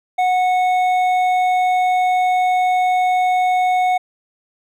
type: tone with hard clipping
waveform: sine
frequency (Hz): 734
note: F#5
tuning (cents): -14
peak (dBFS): -15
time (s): 0.18-3.98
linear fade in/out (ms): 10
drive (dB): 7
effects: none